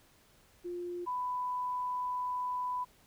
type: tone pair in turn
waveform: sine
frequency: 352 / 995.6 Hz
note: F4 / B5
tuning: +14 / +14 cents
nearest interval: octave + tritone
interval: 1800 cents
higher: second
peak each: -36 / -32 dBFS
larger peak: second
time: 0.64-1.06 / 1.06-2.85 s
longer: second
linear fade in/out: 20 ms
effects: pink hiss -64 dBFS RMS until 3.06 s